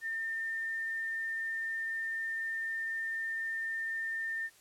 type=tone; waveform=sine; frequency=1806 Hz; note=A6; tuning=45 cents sharp; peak=-33 dBFS; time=0.01-4.5 s; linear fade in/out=50 ms; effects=white hiss -61 dBFS RMS until 4.6 s + low-pass 12000 Hz 12 dB/octave